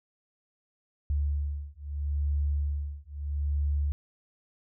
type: beating tone pair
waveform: sine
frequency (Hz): 72 / 72.77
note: D2 / D2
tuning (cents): -34 / -15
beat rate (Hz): 0.77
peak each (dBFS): -30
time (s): 1.1-3.92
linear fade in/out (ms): 0
effects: none